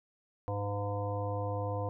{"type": "harmonic tone", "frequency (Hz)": 101.7, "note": "G#2", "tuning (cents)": -36, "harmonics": [1, 3, 5, 7, 9, 10], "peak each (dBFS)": [-34, -44, -37, -41, -44, -44], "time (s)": [0.48, 1.89], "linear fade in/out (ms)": 0, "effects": []}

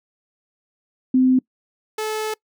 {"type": "tone pair in turn", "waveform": ["sine", "sawtooth"], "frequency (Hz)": [257.4, 432.9], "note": ["C4", "A4"], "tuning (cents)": [-28, -28], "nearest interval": "major sixth", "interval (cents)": 900, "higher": "second", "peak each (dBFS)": [-12, -19], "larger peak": "first", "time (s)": [[1.14, 1.39], [1.98, 2.34]], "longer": "second", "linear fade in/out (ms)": 5, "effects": ["noise-tail reverb RT60 0.1 s tail -24 dB re dry"]}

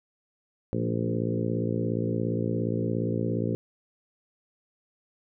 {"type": "harmonic tone with a mistuned harmonic", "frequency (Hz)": 57.2, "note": "A#1", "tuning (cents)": -32, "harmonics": [2, 3, 4, 5, 6, 7, 8, 9], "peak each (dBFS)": [-30, -32, -33, -34, -35, -35, -36, -37], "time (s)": [0.73, 3.55], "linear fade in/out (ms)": 0, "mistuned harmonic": 4, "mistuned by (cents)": -31, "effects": []}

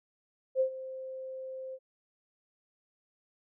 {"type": "tone with ADSR envelope", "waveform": "sine", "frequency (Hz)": 523.3, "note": "C5", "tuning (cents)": 0, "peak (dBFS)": -22, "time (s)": [0.55, 1.79], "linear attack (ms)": 52, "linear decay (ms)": 93, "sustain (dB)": -16, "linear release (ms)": 52, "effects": []}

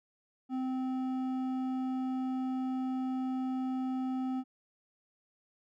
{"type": "tone with hard clipping", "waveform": "sine", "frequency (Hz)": 259, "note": "C4", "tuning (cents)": -17, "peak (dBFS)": -33, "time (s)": [0.49, 4.44], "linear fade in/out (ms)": 50, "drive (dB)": 8, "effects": []}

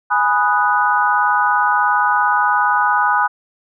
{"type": "chord", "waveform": "sine", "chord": "G# minor seventh", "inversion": "none", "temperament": "equal", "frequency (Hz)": [830.6, 987.8, 1244.5, 1480], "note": ["G#5", "B5", "D#6", "F#6"], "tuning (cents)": [0, 0, 0, 0], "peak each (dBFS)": -18, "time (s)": [0.1, 3.28], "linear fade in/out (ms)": 20, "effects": []}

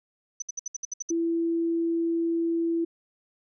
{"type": "tone bursts", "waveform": "sine", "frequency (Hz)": 6000, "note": "F#8", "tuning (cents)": 23, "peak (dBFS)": -29, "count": 9, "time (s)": [0.4, 1.11], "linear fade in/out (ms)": 5, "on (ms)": 22, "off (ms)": 64}
{"type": "tone", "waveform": "sine", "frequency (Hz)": 333.6, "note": "E4", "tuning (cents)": 21, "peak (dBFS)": -23, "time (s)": [1.1, 2.85], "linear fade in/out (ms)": 10}
{"effects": []}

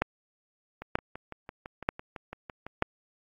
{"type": "two click trains", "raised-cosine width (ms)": 0.5, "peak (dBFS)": [-9, -24], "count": [4, 12], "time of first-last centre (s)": [[0.02, 2.824], [0.82, 2.666]], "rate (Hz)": [1.07, 5.96], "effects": ["AAC 64 kbps"]}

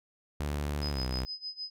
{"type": "tone with pitch glide", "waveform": "sawtooth", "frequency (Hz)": [73.1, 64.01], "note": ["D2", "C2"], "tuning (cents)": [-7, -37], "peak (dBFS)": -27, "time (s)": [0.4, 1.25], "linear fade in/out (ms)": 0, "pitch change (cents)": -230, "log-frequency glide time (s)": [0.91, 1.01]}
{"type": "tone with tremolo", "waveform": "sine", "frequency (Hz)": 5030, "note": "D#8", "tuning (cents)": 18, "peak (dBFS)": -34, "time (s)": [0.82, 1.7], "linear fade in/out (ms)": 2, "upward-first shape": "sine", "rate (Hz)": 6.5, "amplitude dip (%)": 90}
{"effects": []}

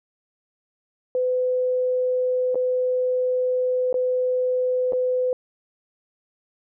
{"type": "tone with dropouts", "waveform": "sine", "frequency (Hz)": 505, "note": "B4", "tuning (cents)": 39, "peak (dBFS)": -19, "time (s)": [1.15, 5.33], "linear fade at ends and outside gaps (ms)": 1, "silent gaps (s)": [[2.546, 2.555], [3.928, 3.942], [4.923, 4.932]], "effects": []}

